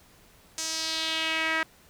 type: tone with band-pass filter sweep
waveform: sawtooth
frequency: 321 Hz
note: E4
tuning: 46 cents flat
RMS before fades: -29 dBFS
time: 0.58-1.63 s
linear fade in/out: 2 ms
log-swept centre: 6600 to 1800 Hz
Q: 2.4
effects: pink hiss -57 dBFS RMS until 1.89 s